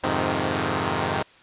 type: chord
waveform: 5% pulse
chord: F minor seventh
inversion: none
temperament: equal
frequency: 87.31 / 103.83 / 130.81 / 155.56 Hz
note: F2 / Ab2 / C3 / Eb3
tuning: 0 / 0 / 0 / 0 cents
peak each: -17 dBFS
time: 0.03-1.23 s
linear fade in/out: 10 ms
effects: white hiss -52 dBFS RMS until 1.42 s + resampled to 8000 Hz